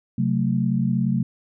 sine chord, F# diminished, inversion second, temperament just, 133.2 / 185 / 222 Hz, C3 / F#3 / A3, +31 / 0 / +16 cents, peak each -23 dBFS, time 0.18-1.23 s, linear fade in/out 5 ms, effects none

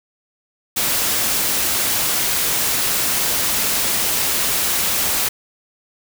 white noise, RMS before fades -19 dBFS, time 0.76-5.29 s, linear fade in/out 10 ms, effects none

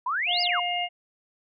sine exponential two-way sweep, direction up then down, 940 to 5220 to 940 Hz, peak -24 dBFS, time 0.06-0.6 s, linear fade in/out 5 ms, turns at 0.42 s
harmonic tone, 708 Hz, F5, 23 cents sharp, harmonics 1 / 3 / 4, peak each -28 / -32 / -29 dBFS, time 0.26-0.89 s, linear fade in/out 50 ms
effects none

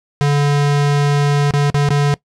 square tone with dropouts, 144.1 Hz, D3, 33 cents flat, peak -12 dBFS, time 0.21-2.14 s, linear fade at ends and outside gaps 0 ms, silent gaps 1.508-1.537 / 1.701-1.744 / 1.889-1.905 s, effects noise-tail reverb RT60 0.1 s tail -20 dB re dry + low-pass 7000 Hz 12 dB/octave

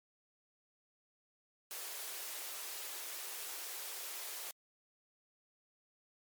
white high-pass noise, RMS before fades -44 dBFS, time 1.71-4.51 s, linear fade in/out 0 ms, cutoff 340 Hz, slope 48 dB/octave, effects MP3 96 kbps

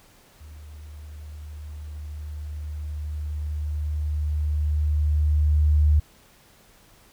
sine tone with level ramp, 75.2 Hz, D2, 42 cents sharp, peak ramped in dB -40 to -14 dBFS, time 0.4-6 s, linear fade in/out 10 ms, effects pink hiss -55 dBFS RMS until 7.12 s

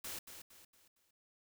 white noise with echo, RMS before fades -44 dBFS, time 0.04-0.19 s, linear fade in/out 5 ms, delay 230 ms, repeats 4, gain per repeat -8 dB, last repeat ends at 1.11 s, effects none

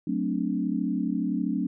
sine chord, D dominant seventh, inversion first, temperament equal, 185 / 220 / 261.6 / 293.7 Hz, F#3 / A3 / C4 / D4, 0 / 0 / 0 / 0 cents, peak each -30 dBFS, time 0.07-1.67 s, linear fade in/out 5 ms, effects none

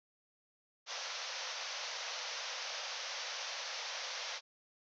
white band-pass noise, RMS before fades -42 dBFS, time 0.86-4.41 s, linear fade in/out 50 ms, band 480 to 6200 Hz, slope 96 dB/octave, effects none

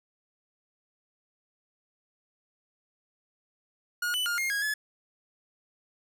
45% pulse tone with pitch steps, 1438 / 2988 / 1415 / 2131 / 1646 / 1711 Hz, F#6 / F#7 / F6 / C7 / G#6 / A6, -50 / +16 / +22 / +31 / -16 / -49 cents, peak -27 dBFS, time 4.02-4.74 s, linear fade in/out 5 ms, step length 120 ms, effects none

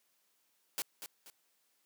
white noise with echo, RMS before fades -36 dBFS, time 0.78-0.82 s, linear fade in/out 0 ms, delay 240 ms, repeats 2, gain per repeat -9 dB, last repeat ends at 1.3 s, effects white hiss -75 dBFS RMS until 1.85 s + high-pass 200 Hz 12 dB/octave

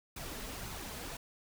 pink noise with flanger, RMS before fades -43 dBFS, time 0.16-1.17 s, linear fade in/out 5 ms, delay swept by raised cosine 0.78 to 4.78 ms, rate 1.9 Hz, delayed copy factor +0.5, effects none

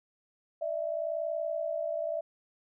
sine tone pair together, 598.5 / 659.3 Hz, D5 / E5, +33 / 0 cents, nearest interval major second, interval 167 cents, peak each -34 / -32 dBFS, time 0.61-2.21 s, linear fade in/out 10 ms, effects none

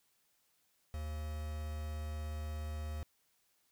triangle tone with quantisation, 76.4 Hz, D#2, 31 cents flat, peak -36 dBFS, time 0.94-3.03 s, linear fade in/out 0 ms, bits 8, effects white hiss -75 dBFS RMS until 3.71 s

